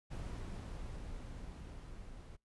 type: noise with level ramp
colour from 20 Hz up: brown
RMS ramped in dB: -42 to -51 dBFS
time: 0.1-2.37 s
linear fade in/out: 20 ms
effects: noise-tail reverb RT60 0.2 s tail -26 dB re dry + resampled to 24000 Hz

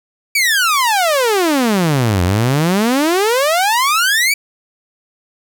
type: exponential two-way sweep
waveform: sawtooth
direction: down then up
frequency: 2349 to 85.9 to 2349 Hz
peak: -8 dBFS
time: 0.35-4.34 s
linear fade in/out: 5 ms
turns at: 2.23 s
effects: none

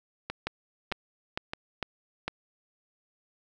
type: two click trains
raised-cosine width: 0.3 ms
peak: -17 / -14 dBFS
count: 3 / 5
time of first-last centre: 0.3-1.535 / 0.47-2.28 s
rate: 1.62 / 2.21 Hz
effects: none

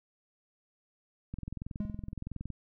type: click train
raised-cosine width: 5 ms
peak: -26 dBFS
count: 26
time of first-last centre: 1.34-2.503 s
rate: 21.5 Hz
type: tone with exponential decay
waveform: triangle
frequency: 208 Hz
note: G#3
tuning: 3 cents sharp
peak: -29 dBFS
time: 1.8-2.12 s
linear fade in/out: 2 ms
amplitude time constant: 69 ms
effects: none

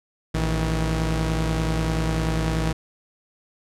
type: tone pair together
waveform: sawtooth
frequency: 56.76 / 160 Hz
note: A#1 / D#3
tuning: -45 / +49 cents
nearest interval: octave + tritone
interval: 1794 cents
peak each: -20 dBFS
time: 0.34-2.73 s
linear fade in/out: 10 ms
effects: low-pass 10000 Hz 12 dB/octave

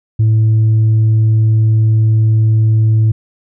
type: tone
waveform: sine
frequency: 110 Hz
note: A2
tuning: in tune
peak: -5 dBFS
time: 0.19-3.12 s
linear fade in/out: 10 ms
effects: tanh soft clip ceiling -6 dBFS

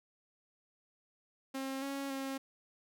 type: tone with pitch steps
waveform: sawtooth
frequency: 267.9 / 276 / 269.8 Hz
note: C4 / C#4 / C#4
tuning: +41 / -7 / -47 cents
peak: -33 dBFS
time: 1.54-2.38 s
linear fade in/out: 10 ms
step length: 280 ms
effects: none

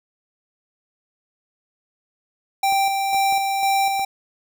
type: tone with tremolo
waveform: square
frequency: 784 Hz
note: G5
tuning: in tune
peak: -17 dBFS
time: 2.63-4.05 s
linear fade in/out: 5 ms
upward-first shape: square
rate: 2 Hz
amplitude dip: 35%
type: clicks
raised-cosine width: 1 ms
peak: -24 dBFS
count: 4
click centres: 2.724 / 3.146 / 3.325 / 3.995 s
effects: none

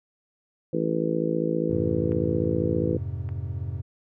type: harmonic tone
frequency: 55 Hz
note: A1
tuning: in tune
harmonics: 3 / 4 / 5 / 6 / 7 / 8 / 9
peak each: -29 / -32 / -33 / -28 / -33 / -31 / -29 dBFS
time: 0.73-2.97 s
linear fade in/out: 5 ms
type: chord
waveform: triangle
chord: F minor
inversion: none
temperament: equal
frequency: 87.31 / 103.83 / 130.81 Hz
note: F2 / Ab2 / C3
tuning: 0 / 0 / 0 cents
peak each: -30 / -31 / -32 dBFS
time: 1.69-3.82 s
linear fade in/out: 20 ms
type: clicks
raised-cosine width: 0.5 ms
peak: -30 dBFS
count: 2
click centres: 2.12 / 3.29 s
effects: none

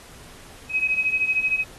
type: beating tone pair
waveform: sine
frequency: 2530 / 2543 Hz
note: D#7 / D#7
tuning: +28 / +37 cents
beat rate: 13 Hz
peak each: -25 / -21 dBFS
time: 0.69-1.65 s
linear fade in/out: 50 ms
effects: pink hiss -46 dBFS RMS until 1.78 s + AAC 32 kbps

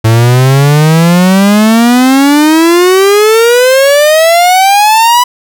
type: exponential sweep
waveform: 45% pulse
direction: up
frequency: 110 to 995 Hz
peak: -3 dBFS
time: 0.04-5.24 s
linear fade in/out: 10 ms
effects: none

